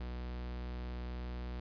45% pulse tone, 61.1 Hz, B1, 18 cents flat, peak -39 dBFS, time 0-1.6 s, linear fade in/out 5 ms, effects resampled to 11025 Hz

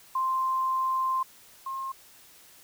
sine tone pair in turn, 1046.5 / 1067.3 Hz, C6 / C6, 0 / +34 cents, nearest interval unison, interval 34 cents, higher second, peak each -24 / -31 dBFS, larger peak first, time 0.15-1.23 / 1.66-1.92 s, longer first, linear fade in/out 5 ms, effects white hiss -54 dBFS RMS until 2.63 s

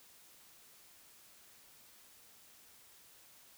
silence, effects white hiss -61 dBFS RMS until 3.57 s

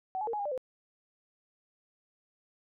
sine tone with pitch steps, 754 / 850 / 461.9 / 838 / 809 / 592 / 513 Hz, F#5 / G#5 / A#4 / G#5 / G#5 / D5 / C5, +32 / +40 / -16 / +15 / -46 / +14 / -34 cents, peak -31 dBFS, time 0.15-0.577 s, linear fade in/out 0 ms, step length 61 ms, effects none

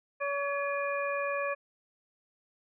harmonic tone with a mistuned harmonic, 566 Hz, C#5, 36 cents sharp, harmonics 1 / 2 / 3 / 4, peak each -32 / -35 / -37 / -38 dBFS, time 0.2-1.55 s, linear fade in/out 20 ms, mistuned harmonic 4, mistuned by +120 cents, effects none

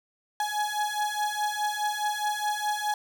35% pulse beating tone pair, 837 / 841.8 Hz, G#5 / G#5, +13 / +23 cents, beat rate 4.8 Hz, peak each -28 dBFS, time 0.4-2.94 s, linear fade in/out 2 ms, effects none

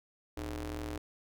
sawtooth ring-modulated tone, 113.1 Hz, A2, 48 cents sharp, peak -30 dBFS, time 0.37-0.98 s, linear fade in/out 5 ms, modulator 191 Hz, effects none

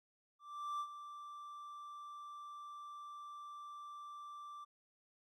triangle tone with ADSR envelope, 1174 Hz, D6, 1 cent flat, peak -35 dBFS, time 0.39-4.65 s, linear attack 410 ms, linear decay 66 ms, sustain -11 dB, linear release 15 ms, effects none

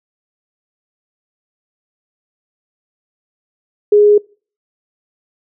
sine tone, 415.3 Hz, G#4, in tune, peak -5 dBFS, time 3.92-4.18 s, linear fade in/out 5 ms, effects noise-tail reverb RT60 0.4 s tail -25 dB re dry

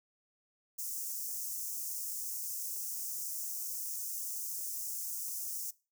white high-pass noise, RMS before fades -39 dBFS, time 0.78-5.71 s, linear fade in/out 10 ms, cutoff 5600 Hz, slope 48 dB/octave, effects noise-tail reverb RT60 0.3 s tail -21 dB re dry

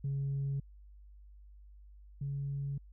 sine tone pair in turn, 138.4 / 139.77 Hz, C#3 / C#3, -2 / +15 cents, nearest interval unison, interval 17 cents, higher second, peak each -30 / -33 dBFS, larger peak first, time 0.04-0.6 / 2.21-2.78 s, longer second, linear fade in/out 5 ms, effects tanh soft clip ceiling -29 dBFS + added 50 Hz sine -52 dBFS peak until 2.92 s

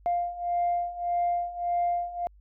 sine beating tone pair, 698.5 / 700.2 Hz, F5 / F5, 0 / +4 cents, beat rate 1.7 Hz, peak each -29 / -26 dBFS, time 0.06-2.27 s, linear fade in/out 0 ms, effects tanh soft clip ceiling -19 dBFS + added 50 Hz sine -52 dBFS peak until 2.4 s

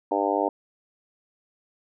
harmonic tone, 100.2 Hz, G2, 38 cents sharp, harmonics 3 / 4 / 5 / 6 / 7 / 8 / 9, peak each -29 / -29 / -29 / -29 / -29 / -29 / -29 dBFS, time 0.11-0.49 s, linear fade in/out 5 ms, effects none

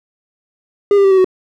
triangle tone with pitch steps, 405.6 / 397 / 388.6 / 380.4 / 372.4 Hz, G#4 / G4 / G4 / F#4 / F#4, -41 / +22 / -15 / +48 / +11 cents, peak -5 dBFS, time 0.91-1.245 s, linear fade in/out 2 ms, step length 67 ms, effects none

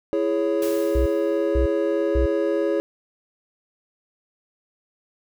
triangle chord, C# minor, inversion first, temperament just, 332.6 / 415.8 / 554.4 Hz, E4 / G#4 / C#5, +16 / +2 / 0 cents, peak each -22 dBFS, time 0.13-2.8 s, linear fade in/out 0 ms
white noise with exponential decay, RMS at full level -34 dBFS, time 0.62-1.68 s, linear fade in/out 2 ms, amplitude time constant 230 ms
sine tone bursts, 62.4 Hz, B1, 19 cents sharp, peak -18 dBFS, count 3, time 0.95-2.26 s, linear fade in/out 5 ms, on 110 ms, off 490 ms
effects none

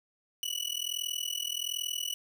sawtooth tone with amplitude modulation, 2947 Hz, F#7, 8 cents flat, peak -25 dBFS, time 0.43-2.14 s, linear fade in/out 0 ms, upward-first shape sine, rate 41.3 Hz, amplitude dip 95%, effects none

